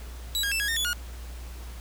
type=tone with pitch steps; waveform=sawtooth; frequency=3912 / 1630 / 2655 / 1659 / 1827 / 3427 / 1437 Hz; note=B7 / G#6 / E7 / G#6 / A#6 / A7 / F6; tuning=-17 / -33 / +12 / -2 / -35 / -46 / +49 cents; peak=-22 dBFS; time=0.35-0.931 s; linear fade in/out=0 ms; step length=83 ms; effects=added 60 Hz sine -37 dBFS peak until 1.8 s + pink hiss -48 dBFS RMS until 1.8 s